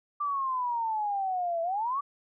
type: exponential two-way sweep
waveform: sine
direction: down then up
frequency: 1182 to 659.3 to 1169 Hz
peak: -27 dBFS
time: 0.2-2.01 s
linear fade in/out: 10 ms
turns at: 1.62 s
effects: none